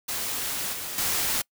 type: noise with level steps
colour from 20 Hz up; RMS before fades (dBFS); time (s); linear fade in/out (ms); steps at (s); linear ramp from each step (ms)
white; -30 / -34 / -26; 0.08-1.42; 10; 0.73 / 0.98; 2
effects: noise-tail reverb RT60 0.1 s tail -25 dB re dry